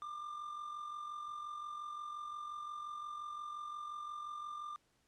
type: tone with amplitude modulation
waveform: triangle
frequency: 1195 Hz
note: D6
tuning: 30 cents sharp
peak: -38 dBFS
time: 0.02-4.76 s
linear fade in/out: 0 ms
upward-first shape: sine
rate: 45.7 Hz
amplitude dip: 50%
effects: pink hiss -75 dBFS RMS until 5.07 s + low-pass 10000 Hz 12 dB/octave